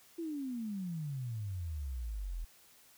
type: exponential sweep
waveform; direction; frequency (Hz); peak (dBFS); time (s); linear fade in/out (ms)
sine; down; 344.2 to 39.32; -36; 0.18-2.45; 10
effects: white hiss -62 dBFS RMS until 2.97 s